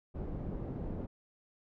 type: low-pass noise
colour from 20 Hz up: pink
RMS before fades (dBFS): -39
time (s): 0.14-1.07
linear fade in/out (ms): 20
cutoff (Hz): 440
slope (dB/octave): 12
effects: none